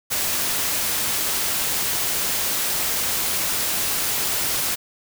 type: noise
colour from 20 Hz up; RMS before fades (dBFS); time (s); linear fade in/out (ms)
white; -23; 0.1-4.76; 20
effects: none